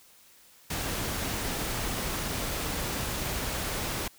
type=noise; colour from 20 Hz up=pink; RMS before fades=-32 dBFS; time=0.7-4.08 s; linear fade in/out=5 ms; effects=white hiss -57 dBFS RMS until 4.18 s